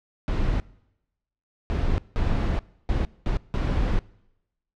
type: noise bursts at uneven times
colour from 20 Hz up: brown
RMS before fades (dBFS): -23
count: 6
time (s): 0.28-0.6 / 1.7-1.98 / 2.16-2.59 / 2.89-3.05 / 3.26-3.37 / 3.54-3.99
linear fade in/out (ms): 0
effects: noise-tail reverb RT60 0.9 s tail -23 dB re dry + low-pass 4000 Hz 12 dB/octave